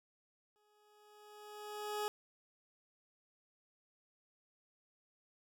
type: tone with exponential growth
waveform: 20% pulse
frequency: 419.4 Hz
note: G#4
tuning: 17 cents sharp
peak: -30 dBFS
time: 0.56-2.08 s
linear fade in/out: 0 ms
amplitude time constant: 330 ms
effects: none